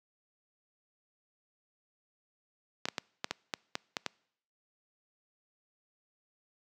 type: clicks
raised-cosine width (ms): 0.2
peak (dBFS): -14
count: 9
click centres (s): 2.855 / 2.886 / 2.982 / 3.244 / 3.31 / 3.538 / 3.754 / 3.968 / 4.063
effects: noise-tail reverb RT60 0.7 s tail -26 dB re dry + high-pass 150 Hz 12 dB/octave